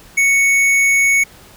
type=tone with hard clipping; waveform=sine; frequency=2219 Hz; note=C#7; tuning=1 cent sharp; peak=-12 dBFS; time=0.17-1.24 s; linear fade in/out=10 ms; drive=11 dB; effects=pink hiss -43 dBFS RMS until 1.56 s